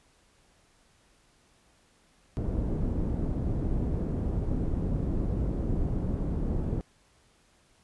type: low-pass noise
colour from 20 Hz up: pink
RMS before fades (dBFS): -29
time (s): 2.37-6.81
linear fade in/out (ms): 0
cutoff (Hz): 310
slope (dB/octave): 12
effects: pink hiss -64 dBFS RMS until 7.83 s + resampled to 24000 Hz